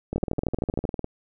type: two click trains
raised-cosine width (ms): 2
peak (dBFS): -11 / -15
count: 10 / 19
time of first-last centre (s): 0.16-0.852 / 0.13-1.044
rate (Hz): 13 / 19.7
effects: none